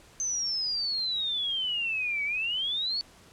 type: exponential two-way sweep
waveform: sine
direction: down then up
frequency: 6272 to 2245 to 4524 Hz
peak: -27 dBFS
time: 0.2-3.01 s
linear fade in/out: 0 ms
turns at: 2.24 s
effects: pink hiss -55 dBFS RMS until 3.32 s + low-pass 10000 Hz 12 dB/octave